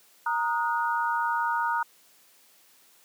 sine chord, D# minor, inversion second, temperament equal with one note detuned, 932.3 / 1244.5 / 1450.4 Hz, A#5 / D#6 / F#6, 0 / 0 / -35 cents, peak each -26 / -31 / -30 dBFS, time 0.26-1.83 s, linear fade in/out 5 ms, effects white hiss -59 dBFS RMS until 3.04 s + high-pass 200 Hz 12 dB/octave

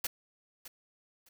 white noise with echo, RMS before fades -33 dBFS, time 0.04-0.07 s, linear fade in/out 5 ms, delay 610 ms, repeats 2, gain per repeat -14 dB, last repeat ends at 1.29 s, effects none

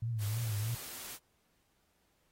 sine tone with vibrato, 110 Hz, A2, in tune, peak -32 dBFS, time 0.02-0.75 s, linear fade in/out 5 ms, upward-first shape triangle, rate 3.2 Hz, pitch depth 140 cents each way
white noise, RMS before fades -45 dBFS, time 0.18-1.19 s, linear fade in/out 50 ms
effects pink hiss -75 dBFS RMS until 2.31 s + AAC 48 kbps

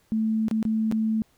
sine tone with dropouts, 220 Hz, A3, in tune, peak -21 dBFS, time 0.12-1.22 s, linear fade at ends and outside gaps 0 ms, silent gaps 0.483-0.512 / 0.628-0.652 / 0.914-0.923 s, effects pink hiss -64 dBFS RMS until 1.37 s

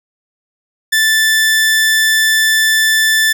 sawtooth tone, 1760 Hz, A6, in tune, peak -6 dBFS, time 0.92-3.33 s, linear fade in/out 10 ms, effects none

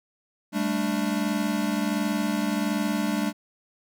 square chord, G suspended second, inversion none, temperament equal with one note detuned, 198.62 / 220 / 293.7 Hz, G3 / A3 / D4, +23 / 0 / 0 cents, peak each -29 dBFS, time 0.52-3.33 s, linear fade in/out 50 ms, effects none

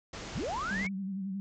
pink low-pass noise, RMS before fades -42 dBFS, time 0.13-0.87 s, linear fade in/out 5 ms, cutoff 7400 Hz, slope 96 dB/octave
sine linear sweep, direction up, 34.65 to 2300 Hz, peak -32 dBFS, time 0.34-0.89 s, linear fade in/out 20 ms
sine tone with vibrato, 193.3 Hz, G3, 24 cents flat, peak -33 dBFS, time 0.71-1.4 s, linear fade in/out 0 ms, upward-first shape sine, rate 11 Hz, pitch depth 55 cents each way
effects none

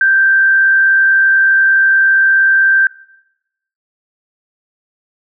sine tone with frequency modulation, 1568 Hz, G6, in tune, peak -7 dBFS, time 0.01-2.87 s, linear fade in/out 2 ms, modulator 68.6 Hz, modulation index 0.35, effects noise-tail reverb RT60 0.9 s tail -23 dB re dry

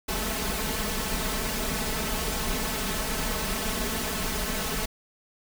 pink noise with comb filter, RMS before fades -29 dBFS, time 0.08-4.86 s, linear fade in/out 10 ms, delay 4.6 ms, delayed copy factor +0.95, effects none

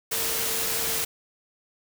sine tone in noise, 454 Hz, A#4, 46 cents flat, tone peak -38 dBFS, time 0.11-1.05 s, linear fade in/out 10 ms, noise white, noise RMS -27 dBFS, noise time 0.11-1.05 s, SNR -14 dB, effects none

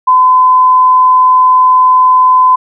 sine tone, 1017 Hz, C6, 50 cents flat, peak -3 dBFS, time 0.07-2.56 s, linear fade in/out 10 ms, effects none

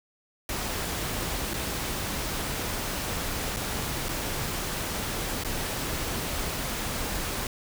pink noise with dropouts, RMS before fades -31 dBFS, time 0.49-7.47 s, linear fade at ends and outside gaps 2 ms, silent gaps 1.536-1.54 / 3.564-3.568 / 4.086-4.09 / 5.437-5.447 s, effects none

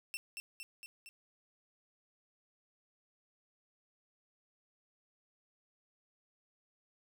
sawtooth tone with echo, 2696 Hz, E7, 38 cents sharp, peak -35 dBFS, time 0.14-0.17 s, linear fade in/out 0 ms, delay 230 ms, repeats 4, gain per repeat -3 dB, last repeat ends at 1.09 s, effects none

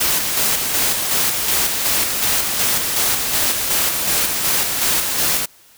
white noise with tremolo, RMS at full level -17 dBFS, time 0-5.46 s, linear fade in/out 10 ms, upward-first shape square, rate 2.7 Hz, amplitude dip 35%, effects white hiss -49 dBFS RMS until 5.77 s

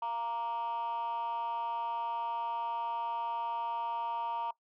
sine tone with frequency modulation, 932.3 Hz, A#5, in tune, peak -30 dBFS, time 0.02-4.51 s, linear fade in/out 5 ms, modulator 240 Hz, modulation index 0.56, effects noise-tail reverb RT60 0.1 s tail -21 dB re dry + tanh soft clip ceiling -31 dBFS

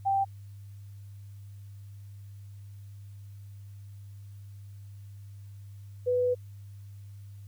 sine tone pair in turn, 784 / 495.7 Hz, G5 / B4, 0 / +6 cents, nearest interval minor sixth, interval 794 cents, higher first, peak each -23 dBFS, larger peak neither, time 0.05-0.25 / 6.06-6.35 s, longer second, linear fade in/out 20 ms, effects added 100 Hz sine -43 dBFS peak until 7.47 s + white hiss -67 dBFS RMS until 7.47 s

